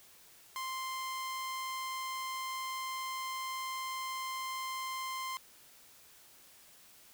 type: tone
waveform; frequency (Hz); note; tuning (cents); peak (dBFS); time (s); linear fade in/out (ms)
sawtooth; 1046.5; C6; 0; -33; 0.56-5.37; 0
effects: white hiss -59 dBFS RMS until 7.13 s